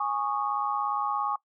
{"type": "chord", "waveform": "sine", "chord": "Ab suspended fourth", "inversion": "none", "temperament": "equal with one note detuned", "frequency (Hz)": [830.6, 1108.7, 1226], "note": ["Ab5", "Db6", "Eb6"], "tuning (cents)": [0, 0, -26], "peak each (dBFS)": [-30, -29, -33], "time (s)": [0, 1.36], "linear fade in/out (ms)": 5, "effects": ["noise-tail reverb RT60 0.1 s tail -20 dB re dry"]}